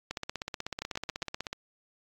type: two click trains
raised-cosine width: 0.2 ms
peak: -17 / -17 dBFS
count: 4 / 24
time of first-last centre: 0.82-1.227 / 0.11-1.53 s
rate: 7.37 / 16.2 Hz
effects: AAC 64 kbps